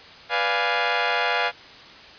15% pulse chord, B diminished seventh, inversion none, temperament equal, 493.9 / 587.3 / 698.5 / 830.6 Hz, B4 / D5 / F5 / Ab5, 0 / 0 / 0 / 0 cents, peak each -21 / -23 / -18 / -19 dBFS, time 0.29-1.52 s, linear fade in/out 50 ms, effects white hiss -44 dBFS RMS until 2.18 s + resampled to 11025 Hz

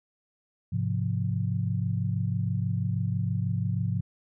sine chord, F minor, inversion first, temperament just, 104.77 / 130.96 / 174.61 Hz, Ab2 / C3 / F3, +16 / +2 / 0 cents, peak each -28 / -30 / -31 dBFS, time 0.72-4.01 s, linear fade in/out 10 ms, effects none

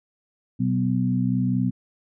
sine tone cluster, 124.8 / 189.1 / 250.5 Hz, B2 / F#3 / B3, +19 / +38 / +25 cents, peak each -24 dBFS, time 0.59-1.71 s, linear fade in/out 20 ms, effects none

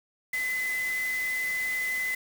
sine tone in noise, 2023 Hz, B6, 41 cents sharp, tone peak -27 dBFS, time 0.33-2.15 s, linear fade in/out 5 ms, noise white, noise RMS -40 dBFS, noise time 0.33-2.15 s, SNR +10 dB, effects none

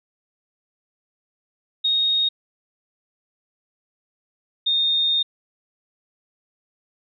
sine tone pair in turn, 3729 / 3671 Hz, A#7 / A#7, 0 / -27 cents, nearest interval unison, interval 27 cents, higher first, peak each -17 dBFS, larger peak neither, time 1.84-2.29 / 4.66-5.23 s, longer second, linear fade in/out 10 ms, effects none

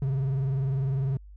triangle tone with vibrato, 135 Hz, C#3, 45 cents flat, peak -22 dBFS, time 0.02-1.17 s, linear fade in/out 2 ms, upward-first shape triangle, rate 20 Hz, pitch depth 120 cents each way, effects added 50 Hz sine -44 dBFS peak until 1.36 s

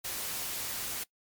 white noise, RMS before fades -36 dBFS, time 0.04-1.04 s, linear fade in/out 10 ms, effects noise-tail reverb RT60 0.1 s tail -22 dB re dry + MP3 96 kbps

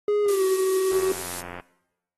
triangle tone with pitch glide, 415.3 to 378.6 Hz, G#4 to F#4, 0 to +40 cents, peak -17 dBFS, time 0.08-1.12 s, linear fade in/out 2 ms, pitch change -160 cents, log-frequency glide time 0.23-0.43 s
blue noise, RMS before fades -32 dBFS, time 0.28-1.41 s, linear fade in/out 5 ms
click train, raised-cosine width 0.5 ms, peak -22 dBFS, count 61, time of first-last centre 0.92-1.599 s, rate 88.4 Hz
effects noise-tail reverb RT60 0.9 s tail -21 dB re dry + AAC 32 kbps

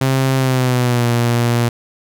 sawtooth tone with pitch glide, 132.9 to 119.09 Hz, C3 to A#2, +27 to +37 cents, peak -9 dBFS, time 0.01-1.69 s, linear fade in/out 5 ms, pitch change -190 cents, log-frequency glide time 0.35-1.08 s, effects none

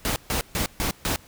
pink noise bursts, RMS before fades -25 dBFS, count 5, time 0.05-1.16 s, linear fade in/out 0 ms, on 110 ms, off 140 ms, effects pink hiss -51 dBFS RMS until 1.27 s

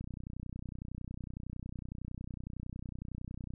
click train, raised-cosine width 5 ms, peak -29 dBFS, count 110, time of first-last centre 0.01-3.538 s, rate 30.9 Hz, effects none

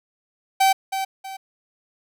45% pulse tone with echo, 772 Hz, G5, 27 cents flat, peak -14 dBFS, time 0.6-0.73 s, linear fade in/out 10 ms, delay 320 ms, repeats 2, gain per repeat -9 dB, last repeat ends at 1.37 s, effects none

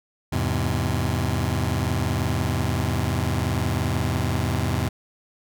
sawtooth chord, E augmented, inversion none, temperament just, 82.41 / 103.01 / 128.76 Hz, E2 / G#2 / B#2, 0 / -14 / -27 cents, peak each -22 dBFS, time 0.32-4.89 s, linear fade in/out 10 ms, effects none

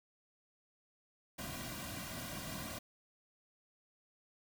pink noise with comb filter, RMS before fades -44 dBFS, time 1.38-2.79 s, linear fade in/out 10 ms, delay 2.3 ms, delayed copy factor -1, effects none

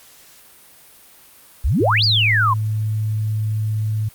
sine exponential two-way sweep, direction up then down, 48.23 to 4978 to 982 Hz, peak -14 dBFS, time 1.64-2.54 s, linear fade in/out 10 ms, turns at 2.04 s
sine tone, 107.9 Hz, A2, 33 cents flat, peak -18 dBFS, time 1.8-4.09 s, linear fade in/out 10 ms
effects white hiss -47 dBFS RMS until 4.14 s + Opus 48 kbps

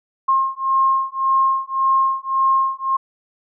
sine beating tone pair, 1068 / 1069.8 Hz, C6 / C6, +35 / +38 cents, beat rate 1.8 Hz, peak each -18 dBFS, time 0.28-2.97 s, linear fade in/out 10 ms, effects none

